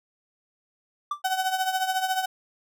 triangle tone with exponential decay, 1174.7 Hz, D6, in tune, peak -20 dBFS, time 1.11-1.22 s, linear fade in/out 5 ms, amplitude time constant 22 ms
35% pulse tone with tremolo, 754 Hz, F#5, 32 cents sharp, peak -19 dBFS, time 1.24-2.26 s, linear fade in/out 10 ms, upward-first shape triangle, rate 14 Hz, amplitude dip 75%
effects none

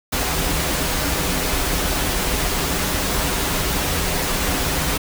pink noise with comb filter, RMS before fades -21 dBFS, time 0.12-4.98 s, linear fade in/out 10 ms, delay 8.9 ms, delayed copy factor -0.5, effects none

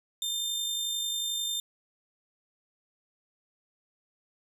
sawtooth tone with amplitude modulation, 3600 Hz, A7, 39 cents sharp, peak -25 dBFS, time 0.22-1.6 s, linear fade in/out 2 ms, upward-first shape sine, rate 51.2 Hz, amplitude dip 35%, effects none

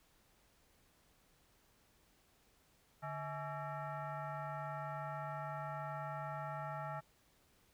sine tone with frequency modulation, 349.2 Hz, F4, in tune, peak -40 dBFS, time 3.02-7.01 s, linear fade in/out 20 ms, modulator 496 Hz, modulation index 2.4, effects pink hiss -71 dBFS RMS until 7.73 s

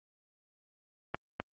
clicks, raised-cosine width 0.5 ms, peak -17 dBFS, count 2, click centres 1.145 / 1.4 s, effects high-pass 60 Hz 12 dB/octave + Opus 24 kbps

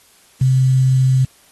sine tone with quantisation, 130.4 Hz, C3, 5 cents flat, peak -10 dBFS, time 0.41-1.25 s, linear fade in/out 5 ms, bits 6, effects white hiss -51 dBFS RMS until 1.51 s + AAC 32 kbps

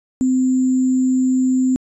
sine tone with sample-and-hold, 257.4 Hz, C4, 28 cents flat, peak -13 dBFS, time 0.21-1.76 s, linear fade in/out 0 ms, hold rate 7350 Hz, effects resampled to 22050 Hz

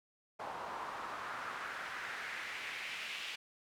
pink noise with band-pass filter sweep, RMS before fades -43 dBFS, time 0.39-3.36 s, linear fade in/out 10 ms, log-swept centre 860 to 2800 Hz, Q 2.5, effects none

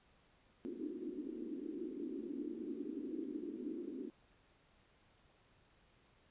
white band-pass noise, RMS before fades -44 dBFS, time 0.65-4.1 s, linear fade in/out 0 ms, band 250 to 350 Hz, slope 48 dB/octave, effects pink hiss -70 dBFS RMS until 6.3 s + resampled to 8000 Hz

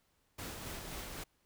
pink noise with tremolo, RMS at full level -43 dBFS, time 0.38-1.24 s, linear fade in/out 10 ms, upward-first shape sine, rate 3.8 Hz, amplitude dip 30%, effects pink hiss -75 dBFS RMS until 1.45 s

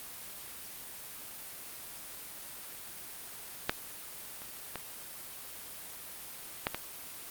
clicks, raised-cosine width 0.3 ms, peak -10 / -30 / -19 / -12 / -17 dBFS, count 5, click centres 3.695 / 4.419 / 4.757 / 6.669 / 6.746 s, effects white hiss -45 dBFS RMS until 7.3 s + Opus 32 kbps

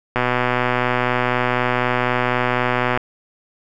click train, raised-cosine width 0.5 ms, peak -3 dBFS, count 350, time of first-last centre 0.16-2.975 s, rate 124 Hz, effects none

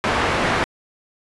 white low-pass noise, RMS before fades -20 dBFS, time 0.04-0.64 s, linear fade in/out 0 ms, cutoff 1600 Hz, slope 12 dB/octave, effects resampled to 24000 Hz

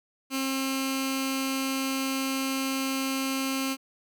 15% pulse tone with notch filter, 267.4 Hz, C4, 38 cents sharp, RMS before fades -29 dBFS, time 0.3-3.77 s, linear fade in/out 50 ms, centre 670 Hz, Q 0.53, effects none

